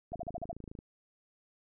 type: click train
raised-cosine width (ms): 3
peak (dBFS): -32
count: 19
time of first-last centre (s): 0.12-0.789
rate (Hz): 26.9
type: tone bursts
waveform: sine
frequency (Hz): 680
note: F5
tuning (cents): -46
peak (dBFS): -34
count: 6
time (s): 0.13-0.517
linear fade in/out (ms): 5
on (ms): 22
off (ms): 51
effects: none